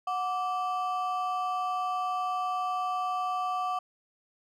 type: ring-modulated tone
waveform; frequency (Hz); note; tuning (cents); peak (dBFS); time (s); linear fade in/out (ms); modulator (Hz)
triangle; 950; A#5; +33; -23; 0.07-3.79; 5; 216
effects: none